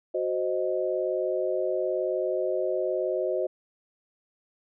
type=chord; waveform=sine; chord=C diminished; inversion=second; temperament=equal; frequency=370 / 523.3 / 622.3 Hz; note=Gb4 / C5 / Eb5; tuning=0 / 0 / 0 cents; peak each=-29 dBFS; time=0.14-3.47 s; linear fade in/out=10 ms; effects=none